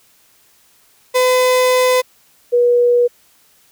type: tone pair in turn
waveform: 35% pulse / sine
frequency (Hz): 506 / 484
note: B4 / B4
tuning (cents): +42 / -35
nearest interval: minor second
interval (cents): 77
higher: first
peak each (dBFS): -9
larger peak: neither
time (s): 1.14-2.02 / 2.52-3.08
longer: first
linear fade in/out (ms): 20
effects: white hiss -53 dBFS RMS until 3.71 s